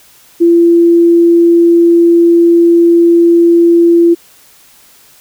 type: tone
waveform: sine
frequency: 340 Hz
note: F4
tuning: 46 cents flat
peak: -3 dBFS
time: 0.4-4.15 s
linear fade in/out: 20 ms
effects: white hiss -43 dBFS RMS until 5.2 s